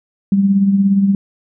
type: tone with tremolo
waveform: sine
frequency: 197.1 Hz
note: G3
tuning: 10 cents sharp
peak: -7 dBFS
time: 0.32-1.15 s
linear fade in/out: 2 ms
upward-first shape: triangle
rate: 17 Hz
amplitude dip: 55%
effects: none